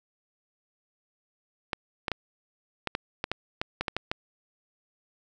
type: clicks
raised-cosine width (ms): 0.3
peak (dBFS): -12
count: 12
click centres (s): 1.732 / 2.082 / 2.117 / 2.873 / 2.951 / 3.241 / 3.316 / 3.615 / 3.81 / 3.882 / 3.966 / 4.115
effects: none